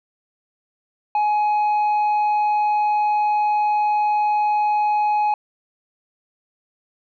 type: tone with tanh clipping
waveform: sine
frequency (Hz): 840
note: G#5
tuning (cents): +19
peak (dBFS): -17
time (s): 1.15-5.34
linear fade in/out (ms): 2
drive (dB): 4
effects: none